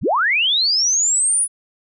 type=linear sweep; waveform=sine; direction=up; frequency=35.96 to 9956 Hz; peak=-14 dBFS; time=0.01-1.48 s; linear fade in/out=50 ms; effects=none

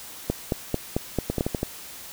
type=two click trains; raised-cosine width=2 ms; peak=-9 / -11 dBFS; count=6 / 5; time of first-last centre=0.3-1.409 / 1.3-1.631 s; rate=4.51 / 12.1 Hz; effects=white hiss -41 dBFS RMS until 2.12 s

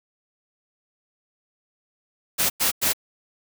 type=noise bursts; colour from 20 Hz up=white; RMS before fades=-21 dBFS; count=3; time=2.38-2.934 s; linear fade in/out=20 ms; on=120 ms; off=97 ms; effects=none

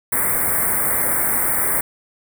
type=band-stop noise; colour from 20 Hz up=white; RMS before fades=-19 dBFS; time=0.12-1.81 s; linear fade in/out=5 ms; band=2200 to 8200 Hz; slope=96 dB/octave; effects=none

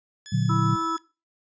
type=tone with vibrato; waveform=5% pulse; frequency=1707 Hz; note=G#6; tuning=47 cents sharp; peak=-27 dBFS; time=0.26-0.98 s; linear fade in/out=0 ms; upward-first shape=triangle; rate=2.3 Hz; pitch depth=16 cents each way
type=chord; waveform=sine; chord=Bb augmented; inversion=none; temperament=just; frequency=116.54 / 145.68 / 182.1 Hz; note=Bb2 / D3 / F#3; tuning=0 / -14 / -27 cents; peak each=-24 / -24 / -24 dBFS; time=0.32-0.76 s; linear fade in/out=10 ms
type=harmonic tone; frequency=327.9 Hz; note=E4; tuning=9 cents flat; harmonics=1 / 3 / 4; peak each=-30 / -33 / -25 dBFS; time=0.49-0.97 s; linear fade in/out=10 ms
effects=noise-tail reverb RT60 0.3 s tail -19 dB re dry + resampled to 16000 Hz

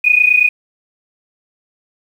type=tone pair together; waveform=sine; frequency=2460 / 2489 Hz; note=D#7 / D#7; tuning=-20 / 0 cents; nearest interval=unison; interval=20 cents; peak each=-11 dBFS; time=0.04-0.49 s; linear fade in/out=10 ms; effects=7-bit

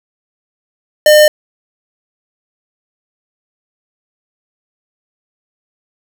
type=tone; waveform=square; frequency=605 Hz; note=D#5; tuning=49 cents flat; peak=-4 dBFS; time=1.06-1.28 s; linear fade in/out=2 ms; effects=none

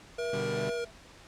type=tone with vibrato; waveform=square; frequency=474.8 Hz; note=A#4; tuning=32 cents sharp; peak=-32 dBFS; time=0.18-0.85 s; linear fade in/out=10 ms; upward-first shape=square; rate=2.5 Hz; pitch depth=8 cents each way
type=tone with tremolo; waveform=sine; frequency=664 Hz; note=E5; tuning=12 cents sharp; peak=-37 dBFS; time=0.18-0.91 s; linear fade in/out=5 ms; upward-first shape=sine; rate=2.5 Hz; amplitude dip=85%
type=chord; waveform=sawtooth; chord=G major; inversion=first; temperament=equal; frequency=123.47 / 146.83 / 196 Hz; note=B2 / D3 / G3; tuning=0 / 0 / 0 cents; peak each=-34 dBFS; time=0.33-0.7 s; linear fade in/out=5 ms
effects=pink hiss -53 dBFS RMS until 1.27 s + low-pass 7000 Hz 12 dB/octave

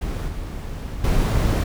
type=noise with level steps; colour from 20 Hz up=brown; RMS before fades=-26 / -30 / -18 dBFS; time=0.01-1.64 s; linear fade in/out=10 ms; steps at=0.28 / 1.04 s; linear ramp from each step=2 ms; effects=none

